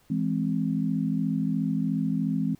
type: chord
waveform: sine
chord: E augmented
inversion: none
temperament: equal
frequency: 164.81 / 207.7 / 261.6 Hz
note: E3 / G#3 / B#3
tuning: 0 / 0 / 0 cents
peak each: -28 dBFS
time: 0.1-2.55 s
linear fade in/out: 5 ms
effects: pink hiss -62 dBFS RMS until 2.59 s